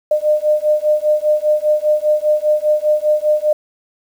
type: beating tone pair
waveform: sine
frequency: 603 / 608 Hz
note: D5 / D#5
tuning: +46 / -40 cents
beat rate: 5 Hz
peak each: -15 dBFS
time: 0.11-3.53 s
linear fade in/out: 5 ms
effects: 7-bit